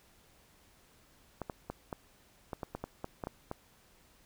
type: clicks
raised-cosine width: 1 ms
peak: -23 dBFS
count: 12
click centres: 1.417 / 1.498 / 1.7 / 1.928 / 2.532 / 2.632 / 2.75 / 2.84 / 3.044 / 3.238 / 3.271 / 3.514 s
effects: pink hiss -64 dBFS RMS until 4.25 s

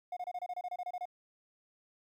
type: tone bursts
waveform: triangle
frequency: 720 Hz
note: F#5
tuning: 47 cents flat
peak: -33 dBFS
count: 13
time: 0.12-1.055 s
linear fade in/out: 5 ms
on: 47 ms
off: 27 ms
effects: tanh soft clip ceiling -29 dBFS + 12-bit

